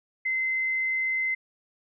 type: tone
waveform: sine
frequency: 2062 Hz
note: C7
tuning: 26 cents flat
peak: -24 dBFS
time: 0.25-1.35 s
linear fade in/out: 10 ms
effects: none